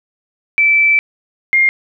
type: tone pair in turn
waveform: sine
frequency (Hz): 2322 / 2122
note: D7 / C7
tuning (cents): -20 / +24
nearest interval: major second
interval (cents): 156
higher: first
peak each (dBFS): -8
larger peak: neither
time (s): 0.58-0.99 / 1.53-1.69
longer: first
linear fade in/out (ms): 0
effects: none